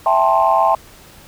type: chord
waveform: sine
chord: A minor seventh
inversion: second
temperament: just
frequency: 660 / 792 / 880 / 1056 Hz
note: E5 / G5 / A5 / C6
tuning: +2 / +18 / 0 / +16 cents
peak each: -16 dBFS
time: 0.06-0.75 s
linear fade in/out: 2 ms
effects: tanh soft clip ceiling -2 dBFS + pink hiss -43 dBFS RMS until 1.27 s